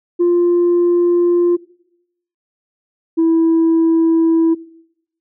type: tone pair in turn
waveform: sine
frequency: 348.8 / 328.1 Hz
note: F4 / E4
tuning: -2 / -8 cents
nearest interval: minor second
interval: 106 cents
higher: first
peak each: -8 dBFS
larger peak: neither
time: 0.19-1.57 / 3.17-4.55 s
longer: neither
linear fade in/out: 20 ms
effects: noise-tail reverb RT60 0.8 s tail -21 dB re dry + tanh soft clip ceiling -8 dBFS